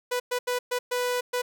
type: tone bursts at uneven times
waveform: sawtooth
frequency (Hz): 493.9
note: B4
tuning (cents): 0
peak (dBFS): -21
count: 6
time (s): 0.11-0.2 / 0.31-0.39 / 0.47-0.59 / 0.71-0.79 / 0.91-1.21 / 1.33-1.42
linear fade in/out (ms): 10
effects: none